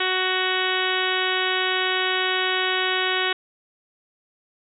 harmonic tone with a mistuned harmonic, 371.8 Hz, F#4, 8 cents sharp, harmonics 1 / 2 / 3 / 4 / 5 / 6 / 7 / 8 / 9 / 10, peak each -28 / -31 / -30 / -28 / -28 / -31 / -32 / -29 / -30 / -32 dBFS, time 0-3.33 s, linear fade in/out 5 ms, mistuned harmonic 10, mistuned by +18 cents, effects none

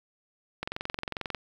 click train, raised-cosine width 0.3 ms, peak -16 dBFS, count 17, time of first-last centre 0.63-1.347 s, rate 22.3 Hz, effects 8-bit

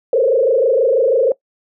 sine tone with frequency modulation, 496.3 Hz, B4, 8 cents sharp, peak -10 dBFS, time 0.13-1.32 s, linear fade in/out 2 ms, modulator 26.2 Hz, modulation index 2.2, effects noise-tail reverb RT60 0.1 s tail -20 dB re dry

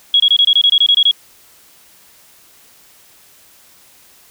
sine tone bursts, 3322 Hz, G#7, in tune, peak -7 dBFS, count 12, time 0.14-1.112 s, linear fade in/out 2 ms, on 59 ms, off 24 ms, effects white hiss -47 dBFS RMS until 4.3 s

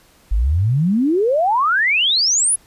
sine exponential sweep, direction up, 46.42 to 10770 Hz, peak -13 dBFS, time 0.31-2.56 s, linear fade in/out 10 ms, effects pink hiss -52 dBFS RMS until 2.66 s + resampled to 32000 Hz

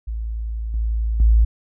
sine tone with level steps, 55.5 Hz, A1, 16 cents sharp, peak -23 / -18 / -10 dBFS, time 0.07-1.45 s, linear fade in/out 10 ms, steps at 0.74 / 1.2 s, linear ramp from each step 2 ms, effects none

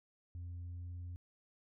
sine tone with pitch glide, 87.31 to 87.87 Hz, F2 to F2, 0 to +11 cents, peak -40 dBFS, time 0.35-1.16 s, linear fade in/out 0 ms, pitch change +11 cents, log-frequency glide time 0.6-0.86 s, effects tanh soft clip ceiling -41 dBFS

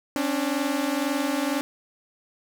sawtooth tone pair together, 269.2 / 291.2 Hz, C4 / D4, +49 / -15 cents, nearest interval minor second, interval 136 cents, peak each -23 / -22 dBFS, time 0.16-1.61 s, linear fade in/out 0 ms, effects none

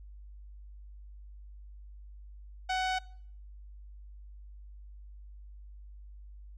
sawtooth tone with low-pass filter, 747 Hz, F#5, 16 cents sharp, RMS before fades -31 dBFS, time 2.69-2.99 s, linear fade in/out 10 ms, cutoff 4700 Hz, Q 0.89, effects noise-tail reverb RT60 0.6 s tail -23 dB re dry + added 50 Hz sine -46 dBFS peak until 6.57 s

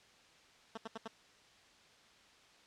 10% pulse tone bursts, 223.9 Hz, A3, 30 cents sharp, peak -33 dBFS, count 4, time 0.75-1.078 s, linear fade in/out 5 ms, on 25 ms, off 76 ms, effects white hiss -63 dBFS RMS until 2.66 s + low-pass 5000 Hz 12 dB/octave

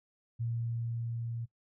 sine tone with level ramp, 116.54 Hz, A#2, in tune, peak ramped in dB -31 to -35 dBFS, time 0.39-1.46 s, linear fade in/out 20 ms, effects noise-tail reverb RT60 0.1 s tail -19 dB re dry

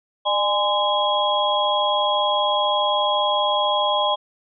sine tone cluster, 602 / 827 / 1027 / 3308 Hz, D5 / G#5 / C6 / G#7, +43 / -8 / -33 / -8 cents, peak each -23 dBFS, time 0.25-4.16 s, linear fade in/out 20 ms, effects none

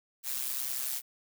blue noise with amplitude modulation, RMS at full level -31 dBFS, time 0.23-1.02 s, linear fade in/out 50 ms, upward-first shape sine, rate 130 Hz, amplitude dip 75%, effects none

